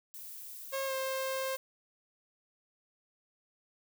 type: noise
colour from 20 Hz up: violet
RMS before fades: -46 dBFS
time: 0.14-1.57 s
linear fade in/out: 0 ms
type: tone with pitch glide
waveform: sawtooth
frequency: 540 to 529.8 Hz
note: C#5 to C5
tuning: -45 to +22 cents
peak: -29 dBFS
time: 0.72-1.57 s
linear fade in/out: 20 ms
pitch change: -33 cents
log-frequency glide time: 0.86-0.93 s
effects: none